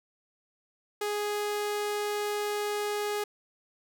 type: tone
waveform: sawtooth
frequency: 415.3 Hz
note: G#4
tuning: in tune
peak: -25 dBFS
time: 1.01-3.24 s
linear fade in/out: 5 ms
effects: none